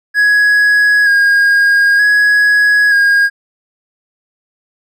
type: tone with vibrato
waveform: triangle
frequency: 1650 Hz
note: G#6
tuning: 12 cents flat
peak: -5 dBFS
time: 0.14-3.3 s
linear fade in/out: 50 ms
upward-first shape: square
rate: 0.54 Hz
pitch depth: 22 cents each way
effects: none